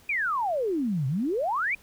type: exponential two-way sweep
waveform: sine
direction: down then up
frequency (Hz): 2489 to 125.3 to 2489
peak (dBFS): -24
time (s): 0.09-1.75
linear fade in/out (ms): 5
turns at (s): 1.07
effects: pink hiss -56 dBFS RMS until 1.82 s